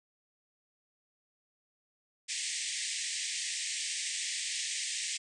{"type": "band-pass noise", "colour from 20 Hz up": "white", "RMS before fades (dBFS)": -36, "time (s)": [2.28, 5.18], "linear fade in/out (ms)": 20, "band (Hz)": [1800, 8900], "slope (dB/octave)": 96, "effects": []}